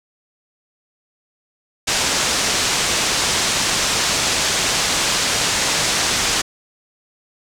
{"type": "low-pass noise", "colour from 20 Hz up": "white", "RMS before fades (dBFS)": -19, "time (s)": [1.87, 6.42], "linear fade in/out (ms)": 10, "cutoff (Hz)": 7500, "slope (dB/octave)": 24, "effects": []}